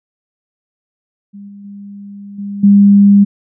sine tone with level steps, 201.2 Hz, G3, 45 cents sharp, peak -29 / -31 / -28 / -20 / -3 dBFS, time 1.33-3.25 s, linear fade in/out 20 ms, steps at 1.48 / 1.64 / 2.38 / 2.63 s, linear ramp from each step 10 ms, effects none

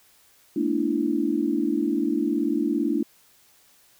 sine tone cluster, 215.8 / 236.2 / 293.8 / 333.9 Hz, A3 / A#3 / D4 / E4, -33 / +23 / +1 / +22 cents, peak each -30 / -29 / -24 / -26 dBFS, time 0.56-3.03 s, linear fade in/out 5 ms, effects white hiss -58 dBFS RMS until 3.99 s

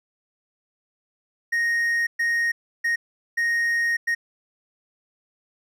triangle tone bursts at uneven times, 1864.7 Hz, A#6, in tune, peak -18 dBFS, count 5, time 1.52-2.07 / 2.19-2.52 / 2.84-2.96 / 3.37-3.97 / 4.07-4.15 s, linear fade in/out 10 ms, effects none

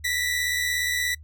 sawtooth tone pair together, 1900 / 1977 Hz, A#6 / B6, +33 / +1 cents, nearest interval minor second, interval 68 cents, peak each -27 / -21 dBFS, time 0.04-1.15 s, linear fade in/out 10 ms, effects noise-tail reverb RT60 0.1 s tail -26 dB re dry + added 76 Hz sine -42 dBFS peak until 1.23 s

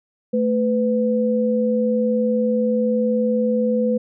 sine tone pair together, 221 / 500 Hz, A3 / B4, +8 / +21 cents, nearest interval octave + major second, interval 1413 cents, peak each -19 dBFS, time 0.33-3.98 s, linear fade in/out 10 ms, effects none

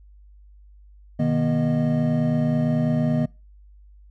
triangle tone cluster, 125.1 / 154.2 / 240 / 619 Hz, B2 / D#3 / B3 / D#5, +23 / -15 / -49 / -9 cents, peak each -27 / -20 / -20 / -27 dBFS, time 1.19-3.26 s, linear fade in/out 10 ms, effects noise-tail reverb RT60 0.3 s tail -25 dB re dry + added 50 Hz sine -46 dBFS peak until 4.1 s

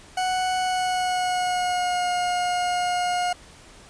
40% pulse tone with pitch glide, 740 to 715.6 Hz, F#5 to F5, 0 to +42 cents, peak -21 dBFS, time 0.17-3.33 s, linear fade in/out 5 ms, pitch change -58 cents, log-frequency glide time 0.59-2.12 s, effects pink hiss -48 dBFS RMS until 3.89 s + resampled to 22050 Hz

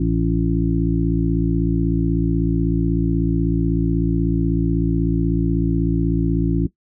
harmonic tone, 56.2 Hz, A1, 37 cents sharp, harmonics 1 / 2 / 3 / 5 / 6, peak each -22 / -24 / -21 / -21 / -25 dBFS, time 0-6.67 s, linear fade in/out 5 ms, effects noise-tail reverb RT60 0.1 s tail -17 dB re dry

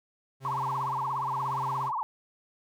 45% pulse tone with tremolo, 133.7 Hz, C3, 38 cents sharp, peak -37 dBFS, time 0.4-1.92 s, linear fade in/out 50 ms, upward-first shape sine, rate 1 Hz, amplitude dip 40%
sine tone with vibrato, 987.8 Hz, B5, in tune, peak -28 dBFS, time 0.45-2.03 s, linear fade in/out 0 ms, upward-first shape triangle, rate 17 Hz, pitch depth 290 cents each way
effects none

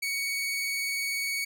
sawtooth tone with vibrato, 2237 Hz, C#7, 15 cents sharp, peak -25 dBFS, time 0.02-1.45 s, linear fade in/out 10 ms, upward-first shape sine, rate 20 Hz, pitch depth 19 cents each way, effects none

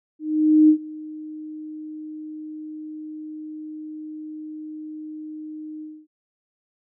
sine tone with ADSR envelope, 308.5 Hz, D#4, 15 cents flat, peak -9 dBFS, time 0.19-6.07 s, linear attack 500 ms, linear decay 84 ms, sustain -23 dB, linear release 250 ms, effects none

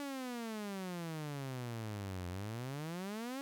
sawtooth exponential two-way sweep, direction down then up, 288.6 to 87.31 to 280.4 Hz, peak -36 dBFS, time 0-3.41 s, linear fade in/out 0 ms, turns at 2.28 s, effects none

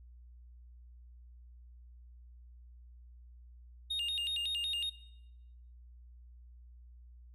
triangle tone with vibrato, 3238 Hz, G#7, 45 cents flat, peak -31 dBFS, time 3.9-4.9 s, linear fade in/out 10 ms, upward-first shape square, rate 5.4 Hz, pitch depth 240 cents each way, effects noise-tail reverb RT60 0.9 s tail -19 dB re dry + added 60 Hz sine -52 dBFS peak until 7.34 s

